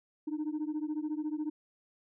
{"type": "beating tone pair", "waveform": "sine", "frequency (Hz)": [299.1, 313.1], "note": ["D4", "D#4"], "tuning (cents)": [32, 11], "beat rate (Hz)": 14, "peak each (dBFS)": [-33, -34], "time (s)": [0.27, 1.5], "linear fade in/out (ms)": 10, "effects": ["tanh soft clip ceiling -29 dBFS"]}